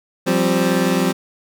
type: chord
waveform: 25% pulse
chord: F suspended second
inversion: none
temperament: equal with one note detuned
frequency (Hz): 174.61 / 194.19 / 261.6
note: F3 / G3 / C4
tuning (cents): 0 / -16 / 0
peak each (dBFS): -16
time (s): 0.26-1.13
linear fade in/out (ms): 20
effects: none